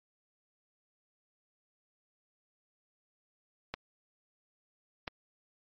clicks, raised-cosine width 0.3 ms, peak -19 / -19 dBFS, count 2, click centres 3.74 / 5.078 s, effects MP3 32 kbps

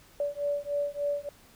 sine beating tone pair, 575 / 578.4 Hz, D5 / D5, -37 / -27 cents, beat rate 3.4 Hz, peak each -31 dBFS, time 0.2-1.29 s, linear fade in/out 2 ms, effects pink hiss -57 dBFS RMS until 1.55 s

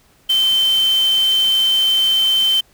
sine tone in noise, 3092 Hz, G7, 24 cents flat, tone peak -12 dBFS, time 0.29-2.61 s, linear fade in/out 10 ms, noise white, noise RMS -30 dBFS, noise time 0.29-2.61 s, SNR +15 dB, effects pink hiss -54 dBFS RMS until 2.73 s

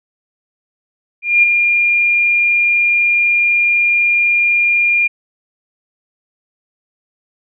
sine tone with ADSR envelope, 2408 Hz, D7, 43 cents sharp, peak -5 dBFS, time 1.22-5.08 s, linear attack 210 ms, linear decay 11 ms, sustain -5 dB, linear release 15 ms, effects none

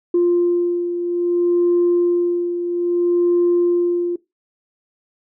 sine beating tone pair, 349.2 / 349.81 Hz, F4 / F4, 0 / +3 cents, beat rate 0.61 Hz, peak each -14 / -21 dBFS, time 0.14-4.16 s, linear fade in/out 5 ms, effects noise-tail reverb RT60 0.2 s tail -20 dB re dry + tanh soft clip ceiling -9 dBFS

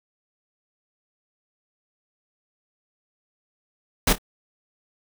pink noise with echo, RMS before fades -18 dBFS, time 4.07-4.13 s, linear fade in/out 5 ms, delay 27 ms, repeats 2, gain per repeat -13 dB, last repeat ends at 4.184 s, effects none

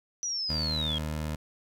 sine linear sweep, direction down, 5920 to 3204 Hz, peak -29 dBFS, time 0.23-0.98 s, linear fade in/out 0 ms
20% pulse tone with pitch glide, 77.78 to 77.02 Hz, D#2 to D#2, 0 to -17 cents, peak -26 dBFS, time 0.49-1.36 s, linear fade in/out 10 ms, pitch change -17 cents, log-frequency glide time 0.62-0.69 s
effects none

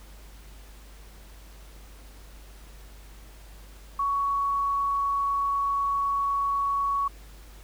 sine tone, 1118 Hz, C#6, 14 cents sharp, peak -23 dBFS, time 3.99-7.08 s, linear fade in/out 5 ms, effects added 50 Hz sine -45 dBFS peak until 7.63 s + pink hiss -53 dBFS RMS until 7.63 s

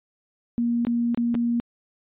sine tone with dropouts, 236.4 Hz, A#3, 24 cents sharp, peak -20 dBFS, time 0.58-1.6 s, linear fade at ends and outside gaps 0 ms, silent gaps 0.85-0.869 / 1.146-1.175 / 1.344-1.351 s, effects resampled to 8000 Hz

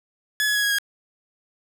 sawtooth tone with pitch steps, 1704 / 1687.3 / 1670.9 / 1654.5 / 1638.4 Hz, G#6 / G#6 / G#6 / G#6 / G#6, +44 / +27 / +10 / -7 / -24 cents, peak -16 dBFS, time 0.4-0.785 s, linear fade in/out 0 ms, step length 77 ms, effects 9-bit

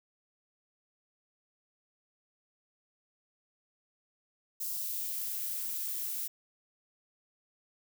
violet noise with high-pass filter sweep, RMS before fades -36 dBFS, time 4.6-6.28 s, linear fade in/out 10 ms, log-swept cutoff 5000 to 230 Hz, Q 0.99, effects none

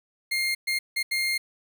30% pulse tone bursts at uneven times, 2123 Hz, C7, 25 cents sharp, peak -21 dBFS, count 4, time 0.31-0.55 / 0.67-0.79 / 0.96-1.03 / 1.11-1.38 s, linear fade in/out 10 ms, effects 9-bit

